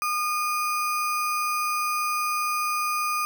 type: tone with sample-and-hold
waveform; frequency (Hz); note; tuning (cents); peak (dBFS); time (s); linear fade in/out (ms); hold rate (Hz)
sine; 1218; D#6; -37; -23; 0.02-3.25; 0; 3675
effects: none